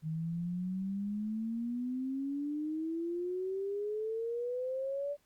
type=exponential sweep; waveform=sine; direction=up; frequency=155.4 to 583 Hz; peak=-33 dBFS; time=0.02-5.17 s; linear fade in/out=50 ms; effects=pink hiss -72 dBFS RMS until 5.25 s + Opus 48 kbps